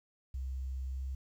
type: tone with pitch glide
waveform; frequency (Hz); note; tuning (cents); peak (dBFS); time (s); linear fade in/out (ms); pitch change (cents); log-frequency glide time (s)
sine; 65.41 to 66.09; C2 to C2; 0 to +18; -35; 0.34-1.15; 5; +18; 0.89-1.03
effects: 11-bit